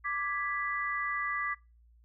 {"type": "chord", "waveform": "sine", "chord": "G# diminished", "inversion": "second", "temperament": "equal", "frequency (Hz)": [1174.7, 1661.2, 1975.5], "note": ["D6", "G#6", "B6"], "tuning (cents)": [0, 0, 0], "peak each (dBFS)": [-34, -38, -34], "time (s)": [0.04, 1.55], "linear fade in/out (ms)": 20, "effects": ["noise-tail reverb RT60 0.3 s tail -24 dB re dry", "added 58 Hz sine -58 dBFS peak until 2.04 s"]}